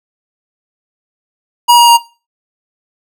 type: tone with pitch steps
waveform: square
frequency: 957 / 948.7 / 940.6 Hz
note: A#5 / A#5 / A#5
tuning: +45 / +30 / +15 cents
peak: -3 dBFS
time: 1.68-1.977 s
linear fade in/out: 20 ms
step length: 99 ms
effects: noise-tail reverb RT60 0.3 s tail -17 dB re dry